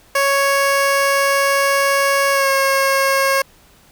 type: tone with pitch glide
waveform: 15% pulse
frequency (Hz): 554.4 to 543.3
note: C#5 to C#5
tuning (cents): 0 to -35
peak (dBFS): -7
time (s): 0.15-3.42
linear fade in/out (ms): 5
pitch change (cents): -35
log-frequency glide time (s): 2.32-2.49
effects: pink hiss -50 dBFS RMS until 3.91 s